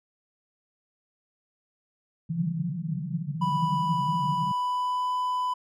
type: band-pass noise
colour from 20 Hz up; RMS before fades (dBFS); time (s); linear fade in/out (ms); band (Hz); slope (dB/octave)
white; -30; 2.29-4.52; 10; 140 to 180; 96
type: tone with pitch glide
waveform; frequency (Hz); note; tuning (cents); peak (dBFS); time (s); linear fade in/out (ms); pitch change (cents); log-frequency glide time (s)
triangle; 987.8 to 999.3; B5 to B5; 0 to +20; -23; 3.41-5.54; 10; +20; 4.34-5.14
effects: none